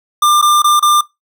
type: tone with dropouts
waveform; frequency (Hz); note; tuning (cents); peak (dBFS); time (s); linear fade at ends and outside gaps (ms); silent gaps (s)
square; 1195; D6; +30; -8; 0.22-1.01; 5; 0.415-0.424 / 0.621-0.642 / 0.796-0.825
effects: noise-tail reverb RT60 0.2 s tail -22 dB re dry